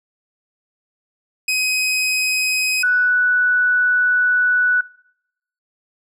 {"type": "tone pair in turn", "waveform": ["sawtooth", "sine"], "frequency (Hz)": [2522, 1480.7], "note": ["D#7", "F#6"], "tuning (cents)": [23, 1], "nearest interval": "major sixth", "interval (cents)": 922, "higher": "first", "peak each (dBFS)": -13, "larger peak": "neither", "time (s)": [[1.48, 2.83], [2.83, 4.81]], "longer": "second", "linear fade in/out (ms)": 5, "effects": ["noise-tail reverb RT60 0.8 s tail -23 dB re dry", "low-pass 12000 Hz 12 dB/octave"]}